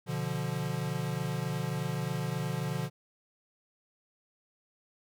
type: chord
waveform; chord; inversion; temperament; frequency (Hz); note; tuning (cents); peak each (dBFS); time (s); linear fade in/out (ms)
square; B diminished; none; equal; 123.47 / 146.83 / 174.61; B2 / D3 / F3; 0 / 0 / 0; -37 / -35 / -37; 0.06-2.9; 50
effects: none